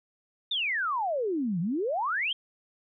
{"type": "exponential two-way sweep", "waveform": "sine", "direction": "down then up", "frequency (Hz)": [3729, 160, 3293], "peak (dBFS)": -26, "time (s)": [0.51, 2.33], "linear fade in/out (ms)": 5, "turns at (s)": 1.6, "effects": []}